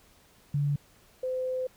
sine tone pair in turn, 143.9 / 512.8 Hz, D3 / C5, -35 / -35 cents, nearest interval octave + minor seventh, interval 2200 cents, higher second, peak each -24 / -28 dBFS, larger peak first, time 0.54-0.76 / 1.23-1.67 s, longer second, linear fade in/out 5 ms, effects pink hiss -60 dBFS RMS until 1.76 s

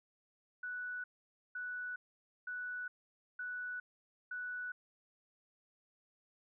sine tone bursts, 1480 Hz, F#6, in tune, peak -39 dBFS, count 5, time 0.63-4.72 s, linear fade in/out 5 ms, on 410 ms, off 510 ms, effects none

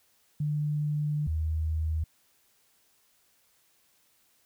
sine tone pair in turn, 149.1 / 78.98 Hz, D3 / D#2, +27 / +26 cents, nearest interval major seventh, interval 1101 cents, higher first, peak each -26 dBFS, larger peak neither, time 0.4-1.27 / 1.27-2.04 s, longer first, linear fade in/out 5 ms, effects white hiss -67 dBFS RMS until 4.45 s

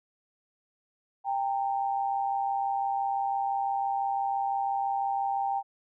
sine tone pair together, 792.1 / 918 Hz, G5 / A#5, +18 / -27 cents, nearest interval minor third, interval 255 cents, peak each -27 / -33 dBFS, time 1.24-5.63 s, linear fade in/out 50 ms, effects none

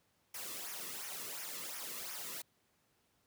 white noise with flanger, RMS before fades -44 dBFS, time 0.34-2.42 s, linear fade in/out 5 ms, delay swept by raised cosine 0.24 to 1.34 ms, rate 2.8 Hz, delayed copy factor -0.7, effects pink hiss -75 dBFS RMS until 3.26 s + high-pass 80 Hz 12 dB/octave

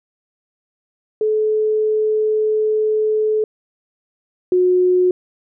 sine tone pair in turn, 431 / 363.7 Hz, A4 / F#4, -36 / -30 cents, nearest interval minor third, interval 294 cents, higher first, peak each -14 / -11 dBFS, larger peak second, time 1.21-3.44 / 4.52-5.11 s, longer first, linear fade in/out 2 ms, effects none

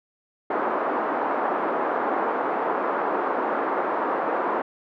white band-pass noise, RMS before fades -25 dBFS, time 0.5-4.62 s, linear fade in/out 5 ms, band 280 to 1200 Hz, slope 24 dB/octave, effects none

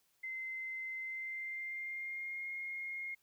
sine tone with pitch glide, 2068 to 2141 Hz, C7 to C7, -21 to +39 cents, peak -39 dBFS, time 0.23-3.15 s, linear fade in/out 10 ms, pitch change +60 cents, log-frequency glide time 1.01-2.49 s, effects white hiss -75 dBFS RMS until 3.22 s

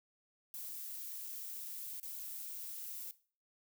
violet noise with dropouts, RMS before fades -45 dBFS, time 0.54-3.11 s, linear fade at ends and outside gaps 0 ms, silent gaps 1.999-2.03 s, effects noise-tail reverb RT60 0.4 s tail -17 dB re dry

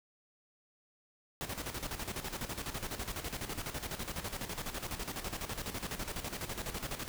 pink noise with tremolo, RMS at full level -38 dBFS, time 1.41-7.08 s, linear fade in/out 0 ms, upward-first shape square, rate 12 Hz, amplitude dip 65%, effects none

